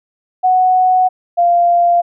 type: tone pair in turn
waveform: sine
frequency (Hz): 740 / 694.6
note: F#5 / F5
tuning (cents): 0 / -10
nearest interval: minor second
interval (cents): 110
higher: first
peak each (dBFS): -8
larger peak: neither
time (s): 0.43-1.09 / 1.37-2.02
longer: first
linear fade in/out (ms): 20
effects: none